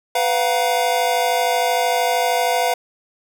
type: tone cluster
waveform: square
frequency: 499.3 / 699 / 752 / 948 Hz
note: B4 / F5 / F#5 / A#5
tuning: +19 / +1 / +28 / +29 cents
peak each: -23 / -20 / -25 / -26 dBFS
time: 0.15-2.74 s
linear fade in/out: 5 ms
effects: none